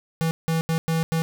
square tone bursts at uneven times, 163 Hz, E3, 19 cents flat, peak -21 dBFS, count 5, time 0.21-0.31 / 0.48-0.61 / 0.69-0.78 / 0.88-1.03 / 1.12-1.22 s, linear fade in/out 0 ms, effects none

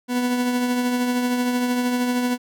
40% pulse tone with tremolo, 246.9 Hz, B3, in tune, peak -17 dBFS, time 0.08-2.38 s, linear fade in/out 50 ms, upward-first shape triangle, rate 13 Hz, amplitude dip 40%, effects none

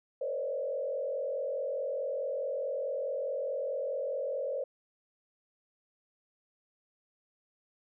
sine tone with frequency modulation, 547 Hz, C#5, 23 cents flat, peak -31 dBFS, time 0.21-4.64 s, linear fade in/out 5 ms, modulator 44.7 Hz, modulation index 1.3, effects none

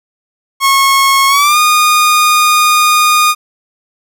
sawtooth tone with pitch glide, 1092 to 1225.7 Hz, C#6 to D#6, -26 to -26 cents, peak -3 dBFS, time 0.6-3.35 s, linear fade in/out 50 ms, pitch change +200 cents, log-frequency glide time 1.28-1.58 s, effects none

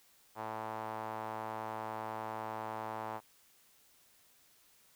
sawtooth tone with band-pass filter, 110 Hz, A2, in tune, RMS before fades -41 dBFS, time 0.35-3.21 s, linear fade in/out 50 ms, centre 900 Hz, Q 2.6, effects white hiss -66 dBFS RMS until 4.95 s

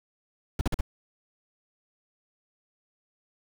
brown noise bursts, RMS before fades -24 dBFS, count 4, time 0.59-0.809 s, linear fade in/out 2 ms, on 21 ms, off 45 ms, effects none

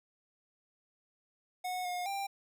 square tone with pitch steps, 731 / 717 / 791 Hz, F#5 / F5 / G5, -21 / +45 / +15 cents, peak -35 dBFS, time 1.64-2.27 s, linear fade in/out 10 ms, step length 210 ms, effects none

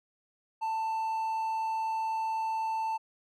triangle tone, 888 Hz, A5, 16 cents sharp, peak -27 dBFS, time 0.61-2.98 s, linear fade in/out 20 ms, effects none

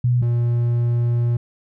sine / triangle tone pair in turn, 122.8 / 119.17 Hz, B2 / A#2, -9 / +39 cents, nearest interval minor second, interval 52 cents, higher first, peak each -14 dBFS, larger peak neither, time 0.04-0.22 / 0.22-1.37 s, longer second, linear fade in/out 5 ms, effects none

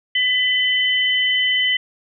sine tone pair together, 2000 / 3038 Hz, B6 / F#7, +21 / +45 cents, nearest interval perfect fifth, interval 724 cents, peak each -18 dBFS, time 0.15-1.77 s, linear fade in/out 5 ms, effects none

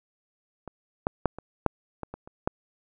clicks, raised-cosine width 1 ms, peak -24 / -10 / -7 / -24 / -6 / -19 / -23 / -30 / -10 dBFS, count 9, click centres 0.677 / 1.069 / 1.257 / 1.386 / 1.663 / 2.033 / 2.14 / 2.275 / 2.475 s, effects none

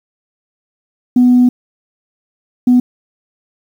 sine tone bursts at uneven times, 247.7 Hz, B3, 5 cents sharp, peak -4 dBFS, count 2, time 1.16-1.49 / 2.67-2.8 s, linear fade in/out 5 ms, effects tanh soft clip ceiling -2 dBFS + 7-bit

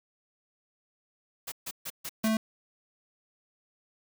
white noise bursts, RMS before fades -37 dBFS, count 5, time 1.47-2.285 s, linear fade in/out 10 ms, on 51 ms, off 140 ms
square tone, 220 Hz, A3, in tune, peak -25 dBFS, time 2.24-2.37 s, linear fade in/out 2 ms
effects none

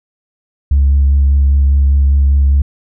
sine tone with vibrato, 69.5 Hz, C#2, 5 cents sharp, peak -5 dBFS, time 0.71-2.62 s, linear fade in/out 5 ms, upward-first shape sine, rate 5 Hz, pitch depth 18 cents each way, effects tanh soft clip ceiling -4 dBFS

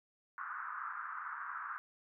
white band-pass noise, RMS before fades -43 dBFS, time 0.38-1.78 s, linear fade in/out 0 ms, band 1100 to 1500 Hz, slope 48 dB/octave, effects none

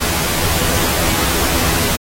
pink noise with comb filter, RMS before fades -17 dBFS, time 0-1.97 s, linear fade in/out 20 ms, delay 12 ms, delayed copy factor +0.75, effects AAC 48 kbps

